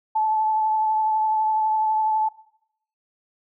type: tone with vibrato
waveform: sine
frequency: 869 Hz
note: A5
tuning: 22 cents flat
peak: -18 dBFS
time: 0.15-2.29 s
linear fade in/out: 10 ms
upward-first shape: sine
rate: 12 Hz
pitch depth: 16 cents each way
effects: noise-tail reverb RT60 0.7 s tail -19 dB re dry